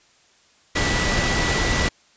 sine tone in noise, 1961 Hz, B6, 13 cents flat, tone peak -26 dBFS, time 0.75-1.89 s, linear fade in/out 10 ms, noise pink, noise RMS -21 dBFS, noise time 0.75-1.89 s, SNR -8 dB, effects white hiss -57 dBFS RMS until 2.16 s + resampled to 16000 Hz

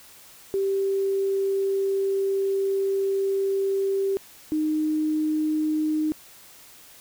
sine tone pair in turn, 390.6 / 308.7 Hz, G4 / D#4, -6 / -14 cents, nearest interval major third, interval 408 cents, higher first, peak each -21 dBFS, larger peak neither, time 0.54-4.17 / 4.52-6.12 s, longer first, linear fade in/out 0 ms, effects white hiss -49 dBFS RMS until 7 s

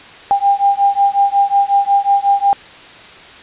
sine beating tone pair, 797 / 802.5 Hz, G5 / G5, +28 / +40 cents, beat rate 5.5 Hz, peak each -13 dBFS, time 0.31-2.53 s, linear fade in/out 0 ms, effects white hiss -37 dBFS RMS until 3.42 s + resampled to 8000 Hz

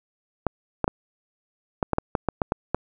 clicks, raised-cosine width 1 ms, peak -7 dBFS, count 11, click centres 0.467 / 0.843 / 0.879 / 1.828 / 1.933 / 1.984 / 2.152 / 2.287 / 2.418 / 2.521 / 2.746 s, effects none

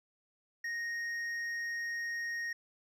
sine tone with hard clipping, 1864.7 Hz, A#6, in tune, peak -36 dBFS, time 0.64-2.53 s, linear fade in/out 5 ms, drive 5 dB, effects none

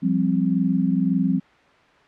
sine chord, F suspended second, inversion none, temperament just, 174.61 / 196.44 / 261.9 Hz, F3 / G3 / C4, 0 / +4 / +2 cents, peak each -22 dBFS, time 0.02-1.4 s, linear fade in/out 20 ms, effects white hiss -53 dBFS RMS until 2.07 s + low-pass 2000 Hz 12 dB/octave

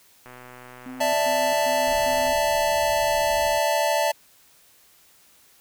click train, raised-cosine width 0.5 ms, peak -28 dBFS, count 253, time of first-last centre 0.26-2.276 s, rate 125 Hz
triangle tone bursts, 257 Hz, C4, 31 cents flat, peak -33 dBFS, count 4, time 0.86-2.33 s, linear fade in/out 2 ms, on 270 ms, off 130 ms
square chord, D suspended second, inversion none, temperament just, 587.3 / 660.7 / 881 Hz, D5 / E5 / A5, 0 / +4 / +2 cents, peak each -25 dBFS, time 1-4.12 s, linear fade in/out 10 ms
brown noise, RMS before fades -41 dBFS, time 1.87-3.59 s, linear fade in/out 5 ms
effects white hiss -56 dBFS RMS until 5.6 s

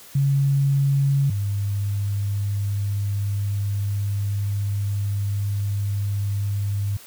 sine tone pair in turn, 138.59 / 100.96 Hz, C#3 / G#2, 0 / -48 cents, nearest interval perfect fourth, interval 548 cents, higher first, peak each -16 / -21 dBFS, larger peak first, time 0.15-1.3 / 1.3-6.97 s, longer second, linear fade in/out 5 ms, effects white hiss -45 dBFS RMS until 7.06 s

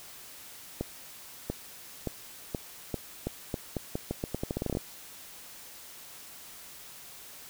accelerating click train, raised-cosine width 2 ms, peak -17 dBFS, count 21, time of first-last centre 0.81-4.771 s, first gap 690 ms, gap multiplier 0.83, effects white hiss -48 dBFS RMS until 7.49 s

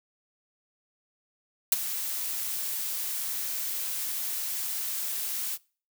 blue noise with ADSR envelope, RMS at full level -18 dBFS, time 1.72-5.58 s, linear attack 4 ms, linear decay 21 ms, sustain -14 dB, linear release 42 ms, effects noise-tail reverb RT60 0.4 s tail -24 dB re dry

